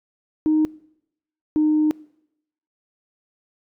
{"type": "tone pair in turn", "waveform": "sine", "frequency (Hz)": [310, 306.4], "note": ["D#4", "D#4"], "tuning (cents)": [-6, -27], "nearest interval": "unison", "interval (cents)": 21, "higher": "first", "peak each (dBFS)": -14, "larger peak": "neither", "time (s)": [[0.46, 0.65], [1.56, 1.91]], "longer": "second", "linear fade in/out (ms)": 0, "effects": ["noise-tail reverb RT60 0.8 s tail -23 dB re dry", "tanh soft clip ceiling -11 dBFS"]}